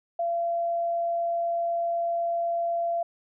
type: tone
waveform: sine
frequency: 682 Hz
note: F5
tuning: 41 cents flat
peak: -24 dBFS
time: 0.19-3.03 s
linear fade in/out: 5 ms
effects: none